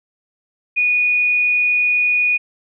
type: tone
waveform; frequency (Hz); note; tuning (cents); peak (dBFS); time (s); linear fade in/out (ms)
sine; 2463; D#7; -18; -13; 0.76-2.38; 20
effects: none